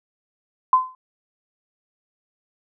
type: tone with exponential decay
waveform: sine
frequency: 1027 Hz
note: C6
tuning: 33 cents flat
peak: -8 dBFS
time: 0.73-0.95 s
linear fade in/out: 2 ms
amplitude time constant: 47 ms
effects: none